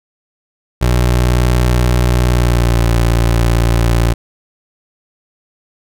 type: tone with pitch glide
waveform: 25% pulse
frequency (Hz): 61 to 57.84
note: B1 to A#1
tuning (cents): -21 to -13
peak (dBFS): -6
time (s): 0.81-4.14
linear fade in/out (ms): 10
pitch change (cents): -92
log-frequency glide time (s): 2.29-2.85
effects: none